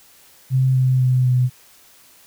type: tone with pitch steps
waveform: sine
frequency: 130.81 / 129.16 / 127.53 / 125.92 Hz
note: C3 / C3 / C3 / B2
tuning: 0 / -22 / -44 / +34 cents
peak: -13 dBFS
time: 0.5-1.5 s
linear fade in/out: 50 ms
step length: 250 ms
effects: white hiss -50 dBFS RMS until 2.26 s